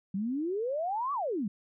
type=exponential two-way sweep; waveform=sine; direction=up then down; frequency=185 to 1174.7 to 185 Hz; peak=-29 dBFS; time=0.14-1.48 s; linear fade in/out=5 ms; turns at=1.13 s; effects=none